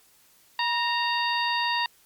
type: harmonic tone with a mistuned harmonic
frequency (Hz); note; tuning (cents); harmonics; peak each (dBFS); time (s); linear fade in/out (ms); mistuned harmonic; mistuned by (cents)
926; A#5; -12; 1 / 2 / 3 / 4 / 5; -26 / -29 / -31 / -32 / -33; 0.59-1.86; 2; 1; +60
effects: white hiss -59 dBFS RMS until 2.05 s + MP3 96 kbps